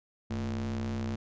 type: ring-modulated tone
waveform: square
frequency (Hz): 63.2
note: B1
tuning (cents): +41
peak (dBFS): -29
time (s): 0.3-1.16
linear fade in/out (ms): 10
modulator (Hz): 159
effects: resampled to 16000 Hz